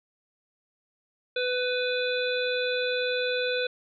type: harmonic tone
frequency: 498.8 Hz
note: B4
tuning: 17 cents sharp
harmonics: 1 / 3 / 5 / 7 / 8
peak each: -27 / -32 / -34 / -35 / -36 dBFS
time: 1.36-3.67 s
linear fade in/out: 5 ms
effects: none